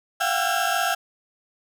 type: tone cluster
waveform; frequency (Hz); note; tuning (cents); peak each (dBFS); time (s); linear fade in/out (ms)
35% pulse; 684 / 728 / 783 / 1341 / 1621; F5 / F#5 / G5 / E6 / G#6; -36 / -28 / -2 / +29 / -42; -26; 0.2-0.95; 10
effects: none